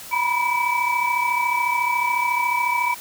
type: tone cluster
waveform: sine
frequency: 957 / 991 / 2306 Hz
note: A#5 / B5 / D7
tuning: +45 / +6 / -32 cents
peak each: -23 dBFS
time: 0.11-2.95 s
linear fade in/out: 20 ms
effects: white hiss -38 dBFS RMS until 3 s